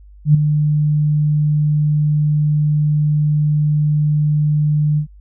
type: tone with ADSR envelope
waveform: sine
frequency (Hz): 150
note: D3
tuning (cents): +37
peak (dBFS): -4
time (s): 0.25-5.07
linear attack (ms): 95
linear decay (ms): 8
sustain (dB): -8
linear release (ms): 94
effects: added 50 Hz sine -39 dBFS peak until 5.2 s